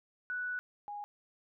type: tone pair in turn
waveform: sine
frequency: 1480 / 823.5 Hz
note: F#6 / G#5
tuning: 0 / -15 cents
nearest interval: minor seventh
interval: 1015 cents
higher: first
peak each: -34 / -39 dBFS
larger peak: first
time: 0.3-0.59 / 0.88-1.04 s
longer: first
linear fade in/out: 0 ms
effects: none